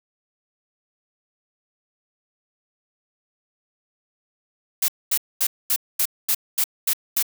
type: noise bursts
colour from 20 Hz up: blue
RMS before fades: -20 dBFS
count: 9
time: 4.82-7.227 s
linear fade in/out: 5 ms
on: 63 ms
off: 230 ms
effects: none